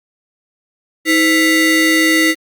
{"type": "ring-modulated tone", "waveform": "40% pulse", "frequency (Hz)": 830.6, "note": "G#5", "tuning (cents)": 0, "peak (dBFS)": -6, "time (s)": [1.05, 2.35], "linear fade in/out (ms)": 50, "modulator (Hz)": 1150, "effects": ["Opus 48 kbps"]}